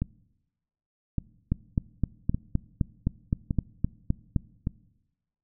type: two click trains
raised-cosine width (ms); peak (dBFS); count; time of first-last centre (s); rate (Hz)
5; -11 / -14; 12 / 5; 1.52-4.362 / 0.02-4.671; 3.87 / 0.86
effects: noise-tail reverb RT60 1.0 s tail -22 dB re dry